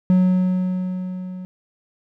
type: tone with level ramp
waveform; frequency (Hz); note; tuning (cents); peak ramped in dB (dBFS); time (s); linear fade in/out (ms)
triangle; 183.8; F#3; -11; -9 to -28; 0.1-1.45; 0
effects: none